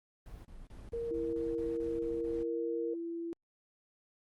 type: noise bursts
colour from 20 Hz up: brown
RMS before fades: -48 dBFS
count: 10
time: 0.26-2.43 s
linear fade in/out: 2 ms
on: 190 ms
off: 30 ms
type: tone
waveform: sine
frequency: 466.2 Hz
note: A#4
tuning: in tune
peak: -34 dBFS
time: 0.93-2.94 s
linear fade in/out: 5 ms
type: tone with pitch glide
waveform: sine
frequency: 332 to 336.2 Hz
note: E4 to E4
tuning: +12 to +34 cents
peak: -36 dBFS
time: 1.11-3.33 s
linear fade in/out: 0 ms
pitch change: +22 cents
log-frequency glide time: 1.54-2.69 s
effects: Opus 24 kbps